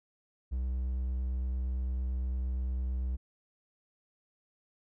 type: tone with vibrato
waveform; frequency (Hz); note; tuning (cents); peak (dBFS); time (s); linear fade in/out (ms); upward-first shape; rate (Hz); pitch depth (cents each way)
triangle; 63.4; B1; +46; -28; 0.51-3.17; 20; sine; 8.8; 11
effects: none